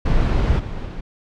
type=noise with level steps; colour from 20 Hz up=brown; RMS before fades=-17 / -27 / -29 dBFS; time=0.05-1.01 s; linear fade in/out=10 ms; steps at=0.58 / 0.85 s; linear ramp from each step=20 ms; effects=low-pass 4000 Hz 12 dB/octave